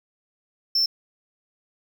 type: tone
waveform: triangle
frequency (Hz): 5360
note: E8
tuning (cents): +28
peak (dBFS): -17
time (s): 0.75-0.86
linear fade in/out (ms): 5
effects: 9-bit